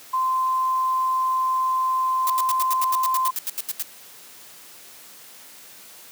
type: tone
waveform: sine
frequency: 1037 Hz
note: C6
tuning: 16 cents flat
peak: -19 dBFS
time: 0.13-3.31 s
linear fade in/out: 10 ms
type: noise bursts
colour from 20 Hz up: blue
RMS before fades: -26 dBFS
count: 15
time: 2.27-3.824 s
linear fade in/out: 0 ms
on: 28 ms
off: 81 ms
effects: white hiss -45 dBFS RMS until 6.11 s + high-pass 150 Hz 12 dB/octave